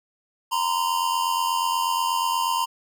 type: tone pair together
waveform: square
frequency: 934.7 / 1023 Hz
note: A#5 / C6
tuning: +4 / -39 cents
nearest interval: major second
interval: 157 cents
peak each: -25 dBFS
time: 0.51-2.66 s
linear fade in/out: 20 ms
effects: none